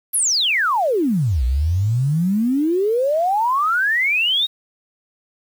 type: exponential two-way sweep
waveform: sine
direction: down then up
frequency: 12000 to 58.9 to 3821 Hz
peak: -15 dBFS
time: 0.13-4.47 s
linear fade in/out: 20 ms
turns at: 1.44 s
effects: 7-bit